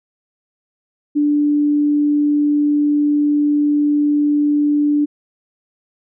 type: tone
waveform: sine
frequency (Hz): 293.7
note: D4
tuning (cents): 0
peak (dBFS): -12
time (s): 1.15-5.06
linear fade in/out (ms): 20
effects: none